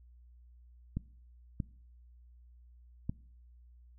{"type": "clicks", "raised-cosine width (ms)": 5, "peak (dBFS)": -21, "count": 3, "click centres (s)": [0.97, 1.602, 3.095], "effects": ["noise-tail reverb RT60 0.6 s tail -23 dB re dry", "added 60 Hz sine -55 dBFS peak until 3.98 s"]}